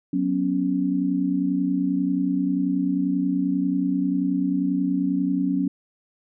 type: chord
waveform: sine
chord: F# suspended fourth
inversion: none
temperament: equal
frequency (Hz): 185 / 246.9 / 277.2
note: F#3 / B3 / C#4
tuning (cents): 0 / 0 / 0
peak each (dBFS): -25 / -28 / -22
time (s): 0.13-5.68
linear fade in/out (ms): 5
effects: none